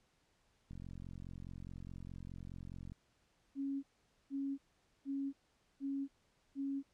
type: click train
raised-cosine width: 5 ms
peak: -37 dBFS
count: 100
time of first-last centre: 0.71-2.92 s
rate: 44.8 Hz
type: tone bursts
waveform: sine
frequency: 275.7 Hz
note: C#4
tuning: 9 cents flat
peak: -36 dBFS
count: 5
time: 3.55-6.83 s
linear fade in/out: 50 ms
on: 280 ms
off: 470 ms
effects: pink hiss -75 dBFS RMS until 6.93 s + low-pass 8000 Hz 12 dB/octave